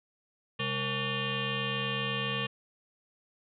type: tone with frequency modulation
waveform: sine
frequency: 1467 Hz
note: F#6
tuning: 15 cents flat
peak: -29 dBFS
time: 0.59-2.47 s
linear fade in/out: 10 ms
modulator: 334 Hz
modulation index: 5.3
effects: none